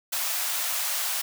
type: high-pass noise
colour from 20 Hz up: white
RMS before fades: -28 dBFS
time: 0.12-1.22 s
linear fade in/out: 10 ms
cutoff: 600 Hz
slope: 48 dB/octave
effects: none